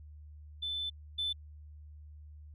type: tone pair in turn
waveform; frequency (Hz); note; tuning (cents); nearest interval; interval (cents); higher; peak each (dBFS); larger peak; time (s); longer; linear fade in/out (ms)
sine; 3520 / 3520; A7 / A7; 0 / 0; unison; 0; neither; -33 / -30; second; 0.62-0.9 / 1.18-1.33; first; 10
effects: tanh soft clip ceiling -27 dBFS + added 75 Hz sine -48 dBFS peak until 2.54 s